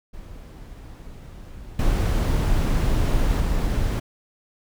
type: noise with level steps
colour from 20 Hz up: brown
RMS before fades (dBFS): -39 / -20 / -22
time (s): 0.13-4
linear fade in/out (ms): 10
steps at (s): 1.79 / 3.4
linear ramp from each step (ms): 2
effects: none